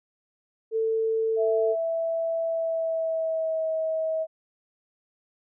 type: tone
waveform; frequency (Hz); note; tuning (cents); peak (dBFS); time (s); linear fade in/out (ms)
sine; 445.8; A4; +23; -22; 0.71-1.76; 50
type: tone with pitch glide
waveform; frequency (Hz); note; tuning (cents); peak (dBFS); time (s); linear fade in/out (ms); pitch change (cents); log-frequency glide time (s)
sine; 659.3 to 639.8; E5 to D#5; 0 to +48; -24; 1.36-4.27; 50; -52; 2.45-3.69
effects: none